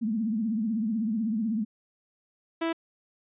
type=tone with vibrato; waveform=sine; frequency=220 Hz; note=A3; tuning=in tune; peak=-25 dBFS; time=0.01-1.65 s; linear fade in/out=20 ms; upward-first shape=triangle; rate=16 Hz; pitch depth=150 cents each way
type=tone; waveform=sawtooth; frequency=329.6 Hz; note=E4; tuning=in tune; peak=-22 dBFS; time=2.61-2.73 s; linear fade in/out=10 ms
effects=resampled to 8000 Hz